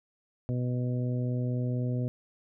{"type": "harmonic tone", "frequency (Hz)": 124.1, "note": "B2", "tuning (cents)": 9, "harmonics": [1, 2, 3, 4, 5], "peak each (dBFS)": [-28, -34, -42, -41, -44], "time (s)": [0.49, 2.08], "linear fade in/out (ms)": 0, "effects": []}